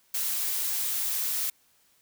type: noise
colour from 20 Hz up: blue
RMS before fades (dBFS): -29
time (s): 0.14-1.5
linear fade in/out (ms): 5
effects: white hiss -65 dBFS RMS until 2.01 s